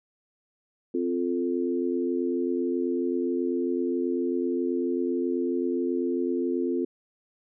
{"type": "chord", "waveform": "sine", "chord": "F major", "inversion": "second", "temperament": "equal", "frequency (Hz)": [261.6, 349.2, 440], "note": ["C4", "F4", "A4"], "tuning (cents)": [0, 0, 0], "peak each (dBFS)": [-28, -27, -32], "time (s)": [0.94, 6.85], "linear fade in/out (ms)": 5, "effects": []}